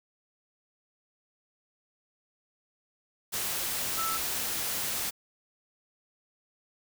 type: tone in noise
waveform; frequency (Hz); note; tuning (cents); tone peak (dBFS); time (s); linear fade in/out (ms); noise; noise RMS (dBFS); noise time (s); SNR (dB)
sine; 1318.5; E6; 0; -31; 3.97-4.18; 20; white; -32; 3.32-5.11; -2
effects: none